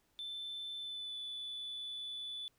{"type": "tone with pitch glide", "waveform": "sine", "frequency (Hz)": [3532, 3475], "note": ["A7", "A7"], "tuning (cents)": [6, -22], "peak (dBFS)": -39, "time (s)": [0.19, 2.48], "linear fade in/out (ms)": 0, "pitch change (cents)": -28, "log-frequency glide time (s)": [0.78, 1.18], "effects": ["tanh soft clip ceiling -38 dBFS", "pink hiss -75 dBFS RMS until 2.58 s"]}